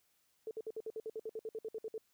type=tone bursts; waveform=sine; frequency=441.2 Hz; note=A4; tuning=5 cents sharp; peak=-38 dBFS; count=16; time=0.47-1.98 s; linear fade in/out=2 ms; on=40 ms; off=58 ms; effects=white hiss -75 dBFS RMS until 2.13 s